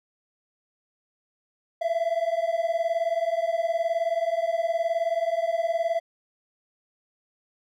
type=beating tone pair; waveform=triangle; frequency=659.3 / 678.3 Hz; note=E5 / E5; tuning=0 / +49 cents; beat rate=19 Hz; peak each=-24 dBFS; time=1.81-6 s; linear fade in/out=10 ms; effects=none